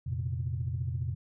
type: chord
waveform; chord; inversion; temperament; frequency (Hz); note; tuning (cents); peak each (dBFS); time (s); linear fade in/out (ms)
sine; F suspended fourth; none; just; 87.31 / 116.41 / 130.96; F2 / Bb2 / C3; 0 / -2 / +2; -34; 0.06-1.15; 10
effects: tanh soft clip ceiling -21 dBFS